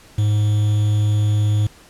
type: tone with quantisation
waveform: triangle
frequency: 105.1 Hz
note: G#2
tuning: 21 cents sharp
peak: -12 dBFS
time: 0.18-1.67 s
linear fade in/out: 5 ms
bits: 6
effects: pink hiss -47 dBFS RMS until 1.89 s + low-pass 11000 Hz 12 dB/octave